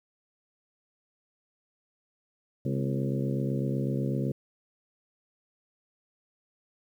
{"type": "harmonic tone with a mistuned harmonic", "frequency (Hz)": 68, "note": "C#2", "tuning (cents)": -33, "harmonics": [2, 3, 4, 5, 6, 7, 8], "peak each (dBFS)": [-29, -33, -35, -37, -39, -40, -41], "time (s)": [2.65, 4.32], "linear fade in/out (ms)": 5, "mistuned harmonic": 4, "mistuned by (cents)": -69, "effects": ["10-bit"]}